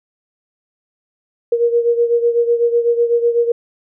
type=beating tone pair; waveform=sine; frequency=469.8 / 477.8 Hz; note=A#4 / A#4; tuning=+13 / +43 cents; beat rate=8 Hz; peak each=-13 / -18 dBFS; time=1.52-3.52 s; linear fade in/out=5 ms; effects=none